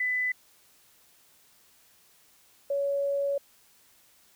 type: tone pair in turn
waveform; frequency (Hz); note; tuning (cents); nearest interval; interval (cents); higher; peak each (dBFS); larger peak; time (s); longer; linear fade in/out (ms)
sine; 2000 / 561.2; B6 / C#5; +21 / +21; octave + minor seventh; 2200; first; -25; neither; 0-0.32 / 2.7-3.38; second; 5
effects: white hiss -61 dBFS RMS until 4.35 s